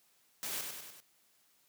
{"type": "noise with echo", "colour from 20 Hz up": "white", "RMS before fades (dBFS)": -39, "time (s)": [0.43, 0.61], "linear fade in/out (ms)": 0, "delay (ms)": 98, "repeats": 4, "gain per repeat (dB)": -4, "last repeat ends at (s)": 1.002, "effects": ["white hiss -70 dBFS RMS until 1.68 s", "high-pass 100 Hz 12 dB/octave"]}